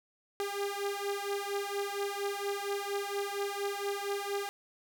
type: beating tone pair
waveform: sawtooth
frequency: 400 / 404.3 Hz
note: G4 / G#4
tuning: +35 / -46 cents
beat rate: 4.3 Hz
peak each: -32 / -32 dBFS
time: 0.4-4.49 s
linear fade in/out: 0 ms
effects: none